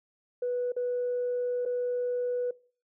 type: tone with dropouts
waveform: sine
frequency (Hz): 491.7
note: B4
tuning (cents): -8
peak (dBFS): -26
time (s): 0.42-2.51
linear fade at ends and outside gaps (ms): 5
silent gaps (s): 0.721-0.764 / 1.653-1.659
effects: noise-tail reverb RT60 0.4 s tail -21 dB re dry + tanh soft clip ceiling -23 dBFS